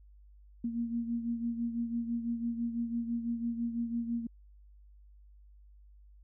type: beating tone pair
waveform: sine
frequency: 233.1 / 239.1 Hz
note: A#3 / A#3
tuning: 0 / +44 cents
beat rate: 6 Hz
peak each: -32 / -39 dBFS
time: 0.64-4.27 s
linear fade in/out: 5 ms
effects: added 50 Hz sine -54 dBFS peak until 6.23 s